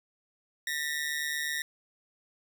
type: ring-modulated tone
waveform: sawtooth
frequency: 1870 Hz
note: A#6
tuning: 5 cents sharp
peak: -24 dBFS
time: 0.67-1.62 s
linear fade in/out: 2 ms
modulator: 74 Hz
effects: none